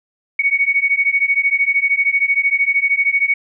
sine beating tone pair, 2225 / 2238 Hz, C#7 / C#7, +6 / +16 cents, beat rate 13 Hz, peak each -16 dBFS, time 0.39-3.34 s, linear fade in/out 5 ms, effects none

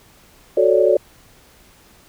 sine chord, D major seventh, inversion first, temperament equal, 370 / 440 / 554.4 / 587.3 Hz, F#4 / A4 / C#5 / D5, 0 / 0 / 0 / 0 cents, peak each -17 dBFS, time 0.57-0.97 s, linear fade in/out 5 ms, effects pink hiss -50 dBFS RMS until 2.08 s

